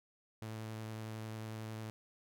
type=tone with vibrato; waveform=sawtooth; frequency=110 Hz; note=A2; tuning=in tune; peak=-38 dBFS; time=0.42-1.9 s; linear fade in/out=0 ms; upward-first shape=triangle; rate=11 Hz; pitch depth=15 cents each way; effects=none